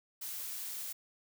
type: noise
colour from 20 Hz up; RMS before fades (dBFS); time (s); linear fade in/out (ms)
blue; -41; 0.21-0.93; 10
effects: none